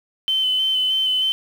sine tone with vibrato, 3056 Hz, G7, 45 cents flat, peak -16 dBFS, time 0.28-1.32 s, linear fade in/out 0 ms, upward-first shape square, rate 3.2 Hz, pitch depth 14 cents each way, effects tanh soft clip ceiling -12 dBFS + 7-bit

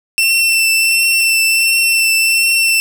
sawtooth tone with vibrato, 2687 Hz, E7, 33 cents sharp, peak -7 dBFS, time 0.18-2.8 s, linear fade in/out 0 ms, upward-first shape triangle, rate 1.4 Hz, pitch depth 18 cents each way, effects none

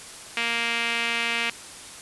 sawtooth tone with band-pass filter, 233.1 Hz, A#3, in tune, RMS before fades -26 dBFS, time 0.37-1.5 s, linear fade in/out 0 ms, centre 2500 Hz, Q 2.9, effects white hiss -41 dBFS RMS until 2.01 s + resampled to 24000 Hz

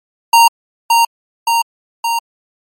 square tone with echo, 927 Hz, A#5, 10 cents flat, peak -5 dBFS, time 0.33-0.48 s, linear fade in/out 5 ms, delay 570 ms, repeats 3, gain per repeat -3 dB, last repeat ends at 2.19 s, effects MP3 64 kbps

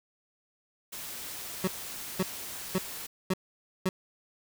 white noise, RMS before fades -40 dBFS, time 0.92-3.07 s, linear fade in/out 10 ms
25% pulse tone bursts, 186.5 Hz, F#3, 14 cents sharp, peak -21 dBFS, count 5, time 1.64-3.89 s, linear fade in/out 2 ms, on 34 ms, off 520 ms
effects none

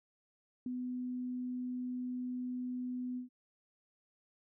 sine tone with ADSR envelope, 250 Hz, B3, 21 cents sharp, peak -34 dBFS, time 0.66-3.29 s, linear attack 3 ms, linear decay 15 ms, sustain -2 dB, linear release 120 ms, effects none

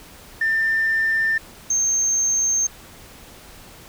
sine tone pair in turn, 1792 / 6358 Hz, A6 / G8, +31 / +24 cents, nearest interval octave + minor seventh, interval 2193 cents, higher second, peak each -16 dBFS, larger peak neither, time 0.41-1.38 / 1.7-2.67 s, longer neither, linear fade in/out 5 ms, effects tanh soft clip ceiling -13 dBFS + pink hiss -44 dBFS RMS until 3.88 s

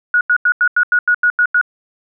sine tone bursts, 1455 Hz, F#6, 29 cents flat, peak -9 dBFS, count 10, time 0.14-1.613 s, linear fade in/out 2 ms, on 69 ms, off 87 ms, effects none

